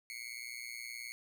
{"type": "tone with amplitude modulation", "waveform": "sawtooth", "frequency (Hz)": 2183, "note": "C#7", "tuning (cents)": -27, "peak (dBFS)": -35, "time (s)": [0.1, 1.12], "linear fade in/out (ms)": 0, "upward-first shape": "sine", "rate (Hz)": 119, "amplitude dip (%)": 95, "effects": []}